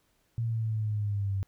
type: linear sweep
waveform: sine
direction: down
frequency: 116.54 to 96.1 Hz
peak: -27 dBFS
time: 0.38-1.43 s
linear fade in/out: 0 ms
effects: pink hiss -71 dBFS RMS until 1.47 s